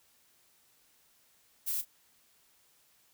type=noise with echo; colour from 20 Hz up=violet; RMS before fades=-33 dBFS; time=1.66-1.82 s; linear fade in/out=20 ms; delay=33 ms; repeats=1; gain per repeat=-14 dB; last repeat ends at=1.853 s; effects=white hiss -67 dBFS RMS until 3.13 s